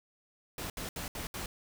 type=noise bursts; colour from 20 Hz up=pink; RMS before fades=-39 dBFS; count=5; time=0.58-1.46 s; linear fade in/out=2 ms; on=120 ms; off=70 ms; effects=none